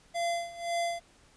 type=tone with tremolo; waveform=square; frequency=685 Hz; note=F5; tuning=34 cents flat; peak=-28 dBFS; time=0.14-1 s; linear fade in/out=20 ms; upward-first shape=sine; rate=1.9 Hz; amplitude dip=85%; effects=pink hiss -61 dBFS RMS until 1.36 s + resampled to 22050 Hz